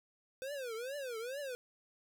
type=tone with vibrato; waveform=square; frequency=507 Hz; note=B4; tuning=45 cents sharp; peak=-40 dBFS; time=0.42-1.55 s; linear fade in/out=0 ms; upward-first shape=triangle; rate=2.3 Hz; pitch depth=270 cents each way; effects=none